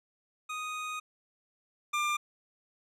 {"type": "tone pair in turn", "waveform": "25% pulse", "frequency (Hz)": [1244.5, 1193.8], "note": ["D#6", "D6"], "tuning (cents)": [0, 28], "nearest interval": "minor second", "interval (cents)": 72, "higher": "first", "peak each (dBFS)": [-31, -24], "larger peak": "second", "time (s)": [[0.49, 1], [1.93, 2.17]], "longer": "first", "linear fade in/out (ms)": 10, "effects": ["low-pass 9000 Hz 12 dB/octave"]}